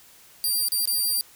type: tone with dropouts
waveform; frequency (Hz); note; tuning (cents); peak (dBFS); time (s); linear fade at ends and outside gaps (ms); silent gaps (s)
10% pulse; 4727; D8; +10; -15; 0.44-1.21; 0; 0.684-0.72 / 0.855-0.875
effects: white hiss -52 dBFS RMS until 1.35 s